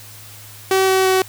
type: tone with pitch steps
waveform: sawtooth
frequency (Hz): 381.6 / 379.2 / 376.8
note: G4 / F#4 / F#4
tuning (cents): -47 / +43 / +32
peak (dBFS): -9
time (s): 0.71-1.22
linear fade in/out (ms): 2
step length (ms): 170
effects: added 105 Hz sine -42 dBFS peak until 1.28 s + white hiss -40 dBFS RMS until 1.28 s